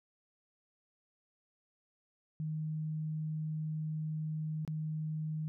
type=tone with dropouts; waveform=sine; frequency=155.56 Hz; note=D#3; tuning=in tune; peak=-34 dBFS; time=2.4-5.48 s; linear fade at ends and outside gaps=0 ms; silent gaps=4.65-4.677 s; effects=none